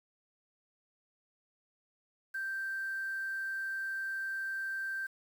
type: tone with quantisation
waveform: sine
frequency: 1568 Hz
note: G6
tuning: in tune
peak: -34 dBFS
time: 2.34-5.07 s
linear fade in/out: 10 ms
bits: 9
effects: none